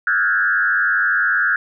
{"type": "tone with frequency modulation", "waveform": "sine", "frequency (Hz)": 1538, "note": "G6", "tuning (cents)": -33, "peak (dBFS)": -14, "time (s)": [0.07, 1.56], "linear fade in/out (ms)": 2, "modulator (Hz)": 94.8, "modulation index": 1.7, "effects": []}